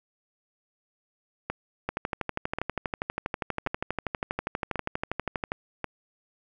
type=two click trains; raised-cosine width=0.5 ms; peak=-14 / -13 dBFS; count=5 / 46; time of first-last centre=1.5-5.843 / 1.89-5.519 s; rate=0.921 / 12.4 Hz; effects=none

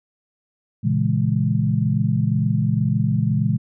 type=chord; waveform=sine; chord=A# half-diminished seventh; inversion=none; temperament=equal; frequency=116.54 / 138.59 / 164.81 / 207.7 Hz; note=A#2 / C#3 / E3 / G#3; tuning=0 / 0 / 0 / 0 cents; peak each=-21 / -22 / -23 / -23 dBFS; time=0.83-3.58 s; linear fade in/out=20 ms; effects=none

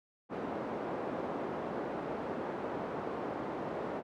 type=band-pass noise; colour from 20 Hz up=pink; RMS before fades=-38 dBFS; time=0.29-4.03 s; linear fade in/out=50 ms; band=280 to 850 Hz; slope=12 dB/octave; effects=none

